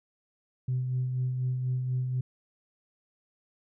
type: tone with tremolo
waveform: sine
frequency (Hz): 127.4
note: C3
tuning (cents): -46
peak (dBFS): -24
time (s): 0.68-2.21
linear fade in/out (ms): 5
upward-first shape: sine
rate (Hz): 4.1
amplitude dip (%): 40
effects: tanh soft clip ceiling -22 dBFS